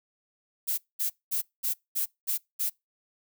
violet noise bursts, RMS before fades -28 dBFS, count 7, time 0.67-2.7 s, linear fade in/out 20 ms, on 110 ms, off 210 ms, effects noise-tail reverb RT60 0.2 s tail -25 dB re dry

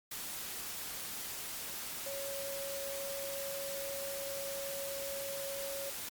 sine tone in noise, 554.4 Hz, C#5, in tune, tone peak -40 dBFS, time 2.06-5.9 s, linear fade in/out 5 ms, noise white, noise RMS -42 dBFS, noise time 0.11-6.09 s, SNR -1 dB, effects Opus 48 kbps

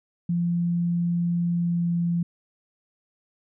sine tone with pitch glide, 172.4 to 171.41 Hz, F3 to F3, -22 to -32 cents, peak -21 dBFS, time 0.29-2.23 s, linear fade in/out 5 ms, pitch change -10 cents, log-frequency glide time 1.52-1.95 s, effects none

